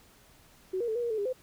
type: tone with pitch steps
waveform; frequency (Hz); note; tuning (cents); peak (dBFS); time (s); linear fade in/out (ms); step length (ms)
sine; 373.9 / 474.4 / 439.1 / 480.7 / 471.7 / 436.7 / 405 / 512; F#4 / A#4 / A4 / B4 / A#4 / A4 / G#4 / C5; +18 / +30 / -4 / -47 / +20 / -13 / -43 / -38; -28; 0.73-1.33; 10; 75
effects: pink hiss -59 dBFS RMS until 1.42 s